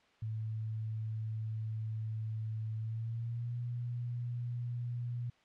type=tone with pitch glide; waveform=sine; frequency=110 to 120.65 Hz; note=A2 to B2; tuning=0 to -40 cents; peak=-35 dBFS; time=0.22-5.3 s; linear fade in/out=5 ms; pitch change=+160 cents; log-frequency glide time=2.77-3.57 s; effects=white hiss -67 dBFS RMS until 5.44 s + low-pass 3000 Hz 12 dB/octave